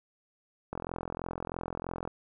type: click train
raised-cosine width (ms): 1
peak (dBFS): -21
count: 59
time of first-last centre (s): 0.73-2.076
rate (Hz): 43.1
effects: none